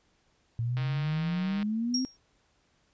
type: exponential sweep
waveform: sine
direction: up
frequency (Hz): 113.8 to 263.1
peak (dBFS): -27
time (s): 0.59-2.05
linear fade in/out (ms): 0
type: click train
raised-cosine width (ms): 0.3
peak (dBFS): -25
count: 134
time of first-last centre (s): 0.77-1.628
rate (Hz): 155
type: tone with exponential decay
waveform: sine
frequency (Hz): 5588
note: F8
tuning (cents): 0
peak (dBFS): -24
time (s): 1.94-2.17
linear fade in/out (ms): 5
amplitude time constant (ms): 49
effects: pink hiss -69 dBFS RMS until 2.93 s + resampled to 16000 Hz